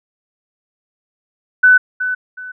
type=tone with echo; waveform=sine; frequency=1500 Hz; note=F#6; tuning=23 cents sharp; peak=-5 dBFS; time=1.63-1.78 s; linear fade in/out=10 ms; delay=370 ms; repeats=2; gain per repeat=-11 dB; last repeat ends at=2.52 s; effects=none